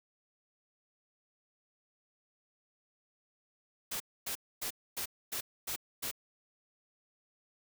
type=noise bursts; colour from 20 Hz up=white; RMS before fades=-37 dBFS; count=7; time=3.91-6.114 s; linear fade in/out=10 ms; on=92 ms; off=260 ms; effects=none